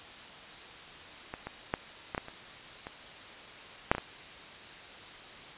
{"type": "clicks", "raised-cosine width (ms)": 0.5, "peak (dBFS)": [-22, -22, -13, -18, -16, -28, -25, -6, -17, -19], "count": 10, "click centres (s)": [1.339, 1.47, 1.739, 2.148, 2.179, 2.284, 2.869, 3.915, 3.95, 3.982], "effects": ["white hiss -47 dBFS RMS until 5.57 s", "resampled to 8000 Hz"]}